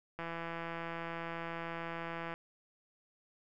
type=click train; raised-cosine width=0.5 ms; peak=-26 dBFS; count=360; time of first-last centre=0.19-2.34 s; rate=167 Hz; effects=none